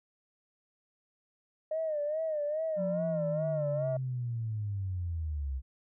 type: tone with vibrato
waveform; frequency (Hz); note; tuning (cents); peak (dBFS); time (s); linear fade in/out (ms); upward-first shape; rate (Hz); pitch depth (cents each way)
sine; 614; D#5; -23; -29; 1.71-3.97; 5; sine; 2.4; 91
type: linear sweep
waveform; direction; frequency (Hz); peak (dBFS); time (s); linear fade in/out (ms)
sine; down; 182.8 to 63.5; -31; 2.76-5.62; 50
effects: tanh soft clip ceiling -23 dBFS